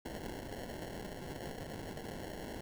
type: noise with sample-and-hold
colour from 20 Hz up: violet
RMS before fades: -44 dBFS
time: 0.05-2.61 s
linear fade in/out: 5 ms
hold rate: 1225 Hz
effects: none